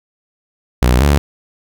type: tone pair in turn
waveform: sawtooth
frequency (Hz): 61.74 / 71.96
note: B1 / D2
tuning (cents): 0 / -35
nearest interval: minor third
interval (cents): 265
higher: second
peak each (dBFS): -5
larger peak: neither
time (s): 0.82-1 / 1-1.18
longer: neither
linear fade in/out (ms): 0
effects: none